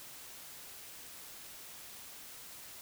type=silence; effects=white hiss -50 dBFS RMS until 2.81 s